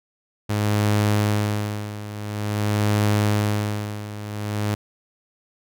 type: tone with tremolo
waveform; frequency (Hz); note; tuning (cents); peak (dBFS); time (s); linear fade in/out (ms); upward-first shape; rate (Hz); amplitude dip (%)
sawtooth; 104.6; G#2; +13; -13; 0.49-4.75; 10; sine; 0.48; 80
effects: none